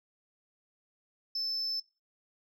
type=tone; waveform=sine; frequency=5270 Hz; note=E8; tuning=1 cent flat; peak=-29 dBFS; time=1.35-1.8 s; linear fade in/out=5 ms; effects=noise-tail reverb RT60 0.3 s tail -21 dB re dry + tanh soft clip ceiling -29 dBFS